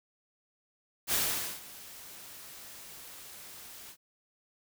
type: noise with ADSR envelope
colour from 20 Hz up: white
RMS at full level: -28 dBFS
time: 1.07-3.97 s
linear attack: 55 ms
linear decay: 470 ms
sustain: -20 dB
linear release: 68 ms
effects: none